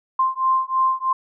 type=beating tone pair; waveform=sine; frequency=1046.5 / 1049.6 Hz; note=C6 / C6; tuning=0 / +5 cents; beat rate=3.1 Hz; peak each=-20 dBFS; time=0.19-1.13 s; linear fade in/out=5 ms; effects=none